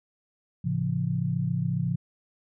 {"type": "chord", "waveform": "sine", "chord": "A augmented", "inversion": "none", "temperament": "just", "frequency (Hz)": [110, 137.5, 171.88], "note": ["A2", "C#3", "E#3"], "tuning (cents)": [0, -14, -27], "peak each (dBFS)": [-31, -28, -28], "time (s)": [0.64, 1.96], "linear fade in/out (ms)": 10, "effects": []}